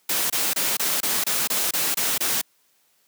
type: noise bursts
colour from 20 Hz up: white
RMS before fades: -23 dBFS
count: 10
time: 0.09-2.415 s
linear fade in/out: 5 ms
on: 210 ms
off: 25 ms
effects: white hiss -64 dBFS RMS until 3.07 s + high-pass 150 Hz 12 dB/octave